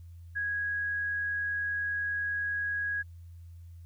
sine tone, 1655 Hz, G#6, 6 cents flat, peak -29 dBFS, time 0.35-3.03 s, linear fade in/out 20 ms, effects added 85 Hz sine -45 dBFS peak until 3.85 s + white hiss -73 dBFS RMS until 3.85 s

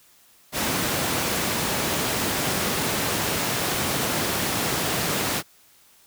pink high-pass noise, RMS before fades -25 dBFS, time 0.52-5.43 s, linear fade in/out 50 ms, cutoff 120 Hz, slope 12 dB/octave, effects white hiss -56 dBFS RMS until 6.06 s

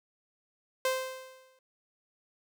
sawtooth tone with exponential decay, 520 Hz, C5, 11 cents flat, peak -21 dBFS, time 0.85-1.59 s, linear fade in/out 2 ms, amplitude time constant 160 ms, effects none

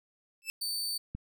sawtooth tone with exponential growth, 2637 Hz, E7, in tune, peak -26 dBFS, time 0.42-0.5 s, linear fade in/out 0 ms, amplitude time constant 17 ms
sawtooth tone, 4555 Hz, C#8, 46 cents sharp, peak -29 dBFS, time 0.61-0.98 s, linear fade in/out 10 ms
click, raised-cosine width 5 ms, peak -25 dBFS, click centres 1.15 s
effects none

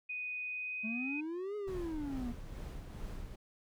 sine tone with pitch glide, 2489 to 2506 Hz, D#7 to D#7, 0 to +12 cents, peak -37 dBFS, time 0.09-1.21 s, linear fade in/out 10 ms, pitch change +12 cents, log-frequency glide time 0.42-0.86 s
triangle exponential two-way sweep, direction up then down, 212.7 to 423.6 to 231.5 Hz, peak -35 dBFS, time 0.83-2.33 s, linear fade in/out 20 ms, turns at 1.56 s
brown noise with tremolo, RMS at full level -42 dBFS, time 1.67-3.36 s, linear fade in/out 10 ms, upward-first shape sine, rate 2.3 Hz, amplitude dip 40%
effects none

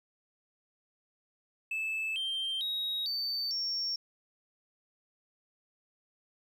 triangle tone with pitch steps, 2621 / 3153 / 3793 / 4563 / 5490 Hz, E7 / G7 / A#7 / C#8 / F8, -11 / +9 / +29 / +49 / -31 cents, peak -29 dBFS, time 1.71-3.96 s, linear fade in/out 5 ms, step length 450 ms, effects tanh soft clip ceiling -26 dBFS

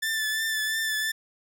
sawtooth tone with vibrato, 1760 Hz, A6, in tune, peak -22 dBFS, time 0.02-1.12 s, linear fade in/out 10 ms, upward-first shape triangle, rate 2.9 Hz, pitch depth 32 cents each way, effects none

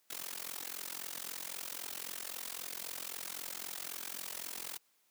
white noise with amplitude modulation, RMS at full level -39 dBFS, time 0.1-4.78 s, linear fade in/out 5 ms, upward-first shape sine, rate 43.8 Hz, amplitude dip 95%, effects white hiss -73 dBFS RMS until 5.1 s + high-pass 200 Hz 12 dB/octave

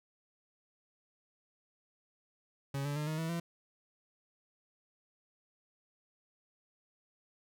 40% pulse tone with pitch steps, 138.59 / 144.23 / 150.09 / 156.19 / 162.54 / 169.15 Hz, C#3 / D3 / D3 / D#3 / E3 / E3, 0 / -31 / +38 / +7 / -24 / +45 cents, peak -33 dBFS, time 2.74-3.4 s, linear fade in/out 5 ms, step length 110 ms, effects none

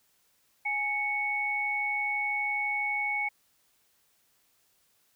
sine tone pair together, 830.4 / 2217 Hz, G#5 / C#7, 0 / 0 cents, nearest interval octave + perfect fourth, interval 1700 cents, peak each -34 / -28 dBFS, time 0.65-3.29 s, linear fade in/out 10 ms, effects white hiss -69 dBFS RMS until 5.15 s

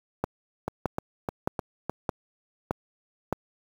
two click trains, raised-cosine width 1 ms, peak -14 / -11 dBFS, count 5 / 6, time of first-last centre 0.68-1.896 / 0.24-3.326 s, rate 3.29 / 1.62 Hz, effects high-pass 60 Hz 12 dB/octave + 7-bit

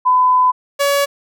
sine / sawtooth tone pair in turn, 1007 / 565.2 Hz, B5 / C#5, +33 / +34 cents, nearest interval minor seventh, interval 999 cents, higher first, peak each -9 dBFS, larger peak neither, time 0.05-0.52 / 0.79-1.06 s, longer first, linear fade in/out 20 ms, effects none

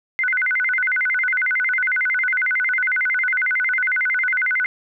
sine tone with vibrato, 1764 Hz, A6, 4 cents sharp, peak -17 dBFS, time 0.19-4.66 s, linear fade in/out 0 ms, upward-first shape square, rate 11 Hz, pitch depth 290 cents each way, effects none

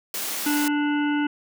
white high-pass noise, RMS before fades -29 dBFS, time 0.14-0.68 s, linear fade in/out 2 ms, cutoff 190 Hz, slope 24 dB/octave
harmonic tone, 293.7 Hz, D4, in tune, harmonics 1 / 3 / 5 / 7 / 9 / 10, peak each -21 / -31 / -30 / -38 / -39 / -39 dBFS, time 0.46-1.27 s, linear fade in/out 5 ms
effects none

